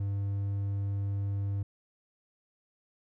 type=tone; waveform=triangle; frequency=99.7 Hz; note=G2; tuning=30 cents sharp; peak=-27 dBFS; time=0-1.63 s; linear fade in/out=5 ms; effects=none